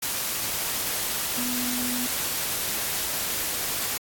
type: tone in noise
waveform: sine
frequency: 246.9 Hz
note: B3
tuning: in tune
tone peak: -31 dBFS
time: 1.37-2.07 s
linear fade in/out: 10 ms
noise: white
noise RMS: -28 dBFS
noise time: 0.02-3.98 s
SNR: -6 dB
effects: AAC 64 kbps